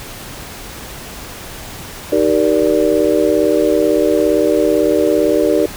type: chord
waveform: sine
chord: Eb major seventh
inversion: none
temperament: just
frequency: 311.1 / 388.9 / 466.7 / 583.4 Hz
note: Eb4 / G4 / Bb4 / D5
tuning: 0 / -14 / +2 / -12 cents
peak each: -16 dBFS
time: 2.12-5.66 s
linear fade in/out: 5 ms
effects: pink hiss -31 dBFS RMS until 5.76 s